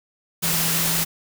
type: tone in noise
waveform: sine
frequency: 165.9 Hz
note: E3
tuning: 11 cents sharp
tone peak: -28 dBFS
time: 0.42-1.05 s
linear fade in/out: 20 ms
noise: white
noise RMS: -22 dBFS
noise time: 0.42-1.05 s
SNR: -9 dB
effects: none